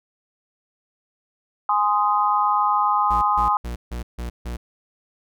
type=chord; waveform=sine; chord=Ab major; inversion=none; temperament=just; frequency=830.6 / 1038.3 / 1245.9 Hz; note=Ab5 / C6 / Eb6; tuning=0 / -14 / +2 cents; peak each=-21 dBFS; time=1.69-3.57 s; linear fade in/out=2 ms
type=tone bursts; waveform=45% pulse; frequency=59.8 Hz; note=A#1; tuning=45 cents sharp; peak=-27 dBFS; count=6; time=3.1-4.57 s; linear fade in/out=10 ms; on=120 ms; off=150 ms
effects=none